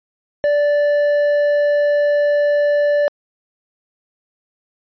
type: tone with hard clipping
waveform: triangle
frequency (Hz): 584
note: D5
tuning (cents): -10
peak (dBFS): -14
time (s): 0.44-3.08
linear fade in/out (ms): 0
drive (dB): 9
effects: resampled to 11025 Hz